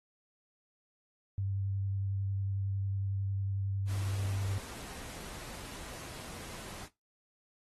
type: tone with vibrato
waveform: sine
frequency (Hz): 98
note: G2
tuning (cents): 0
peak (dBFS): -31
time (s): 1.38-4.58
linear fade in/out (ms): 0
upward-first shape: triangle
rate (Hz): 11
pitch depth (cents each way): 17
type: noise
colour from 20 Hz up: pink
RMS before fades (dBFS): -46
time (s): 3.86-6.89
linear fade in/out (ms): 50
effects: noise-tail reverb RT60 0.2 s tail -18 dB re dry + AAC 32 kbps